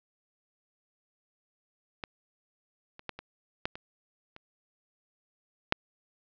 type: clicks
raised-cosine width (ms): 0.3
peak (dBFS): -19 / -30 / -18 / -25 / -13 / -25 / -30 / -6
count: 8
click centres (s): 2.038 / 2.994 / 3.093 / 3.19 / 3.655 / 3.755 / 4.364 / 5.724
effects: low-pass 5000 Hz 12 dB/octave